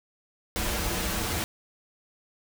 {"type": "noise with comb filter", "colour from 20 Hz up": "pink", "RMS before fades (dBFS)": -29, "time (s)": [0.56, 1.44], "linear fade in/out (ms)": 0, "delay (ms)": 7.5, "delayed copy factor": -0.7, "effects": []}